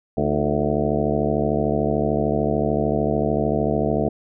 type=harmonic tone with a mistuned harmonic; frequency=73.42 Hz; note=D2; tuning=in tune; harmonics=1 / 2 / 3 / 4 / 5 / 6 / 7 / 8 / 9 / 10; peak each=-30 / -26 / -25 / -28 / -29 / -25 / -31 / -30 / -26 / -31 dBFS; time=0.17-4.09 s; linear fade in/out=5 ms; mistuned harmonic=4; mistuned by=+86 cents; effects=none